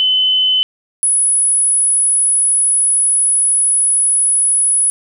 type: tone pair in turn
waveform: sine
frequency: 3031 / 10169 Hz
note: F#7 / D#9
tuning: +41 / +37 cents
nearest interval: octave + major sixth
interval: 2096 cents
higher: second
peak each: -10 dBFS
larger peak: neither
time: 0-0.63 / 1.03-4.9 s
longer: second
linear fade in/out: 0 ms
effects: none